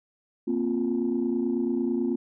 sine chord, Bb suspended second, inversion none, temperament just, 233.1 / 262.2 / 349.6 Hz, Bb3 / C4 / F4, 0 / +4 / +2 cents, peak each -27 dBFS, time 0.47-2.16 s, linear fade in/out 10 ms, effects tanh soft clip ceiling -17 dBFS

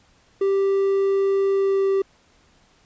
triangle tone with pitch glide, 392 to 389.5 Hz, G4 to G4, 0 to -11 cents, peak -15 dBFS, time 0.41-2.02 s, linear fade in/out 5 ms, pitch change -11 cents, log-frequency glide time 1.52-1.91 s, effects pink hiss -58 dBFS RMS until 2.85 s + resampled to 16000 Hz

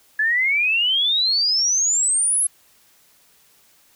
sine exponential sweep, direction up, 1700 to 11070 Hz, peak -16 dBFS, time 0.19-2.47 s, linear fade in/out 5 ms, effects white hiss -56 dBFS RMS until 3.95 s

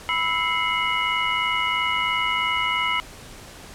sine tone cluster, 987 / 1317 / 2074 / 2177 / 2920 Hz, B5 / E6 / C7 / C#7 / F#7, -1 / -2 / -16 / -32 / -24 cents, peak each -27 dBFS, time 0.09-3 s, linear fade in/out 0 ms, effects pink hiss -42 dBFS RMS until 3.74 s + low-pass 11000 Hz 12 dB/octave

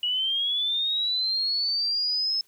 sine linear sweep, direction up, 2903 to 5230 Hz, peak -23 dBFS, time 0.03-2.41 s, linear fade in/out 2 ms, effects white hiss -62 dBFS RMS until 2.47 s

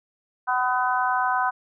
harmonic tone, 251.5 Hz, B3, 32 cents sharp, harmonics 3 / 4 / 5 / 6, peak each -25 / -24 / -28 / -27 dBFS, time 0.47-1.51 s, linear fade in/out 20 ms, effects none

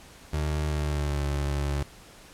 30% pulse tone with pitch glide, 75.8 to 71.13 Hz, D#2 to C#2, -45 to +45 cents, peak -23 dBFS, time 0.33-1.83 s, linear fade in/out 5 ms, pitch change -110 cents, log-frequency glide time 0.7-1.24 s, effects pink hiss -50 dBFS RMS until 2.33 s + low-pass 11000 Hz 12 dB/octave

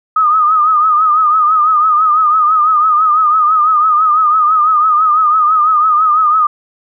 sine tone with vibrato, 1244.5 Hz, D#6, in tune, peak -7 dBFS, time 0.16-6.47 s, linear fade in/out 5 ms, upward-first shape triangle, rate 6 Hz, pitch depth 87 cents each way, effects none

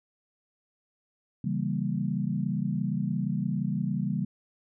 sine chord, C# diminished seventh, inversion none, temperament equal, 138.59 / 164.81 / 196 / 233.1 Hz, C#3 / E3 / G3 / Bb3, 0 / 0 / 0 / 0 cents, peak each -32 / -32 / -30 / -34 dBFS, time 1.44-4.25 s, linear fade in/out 5 ms, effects none

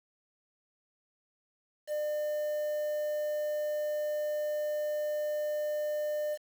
triangle tone with quantisation, 600 Hz, D5, 37 cents sharp, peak -28 dBFS, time 1.87-6.38 s, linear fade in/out 50 ms, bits 8, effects none

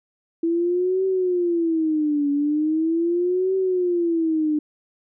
sine tone with vibrato, 329.6 Hz, E4, in tune, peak -18 dBFS, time 0.43-4.59 s, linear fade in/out 5 ms, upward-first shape triangle, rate 0.4 Hz, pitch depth 260 cents each way, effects none

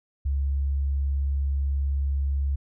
sine tone, 69.3 Hz, C#2, in tune, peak -22 dBFS, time 0.25-2.56 s, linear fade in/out 10 ms, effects none

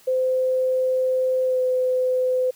sine tone with pitch glide, 515 to 509.1 Hz, C5 to C5, -28 to -47 cents, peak -18 dBFS, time 0.07-2.51 s, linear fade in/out 10 ms, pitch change -19 cents, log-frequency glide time 1.45-1.6 s, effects white hiss -53 dBFS RMS until 2.55 s

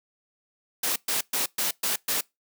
white noise bursts, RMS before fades -26 dBFS, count 6, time 0.83-2.21 s, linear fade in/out 5 ms, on 130 ms, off 120 ms, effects noise-tail reverb RT60 0.2 s tail -24 dB re dry + high-pass 200 Hz 12 dB/octave

